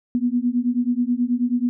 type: beating tone pair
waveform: sine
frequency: 239.4 / 248.7 Hz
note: A#3 / B3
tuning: +46 / +12 cents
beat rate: 9.3 Hz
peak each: -21 dBFS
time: 0.15-1.69 s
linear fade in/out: 0 ms
effects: none